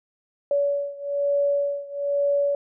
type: beating tone pair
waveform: sine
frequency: 568 / 569.1 Hz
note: C#5 / C#5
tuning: +42 / +45 cents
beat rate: 1.1 Hz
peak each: -23 / -25 dBFS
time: 0.51-2.55 s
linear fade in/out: 2 ms
effects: none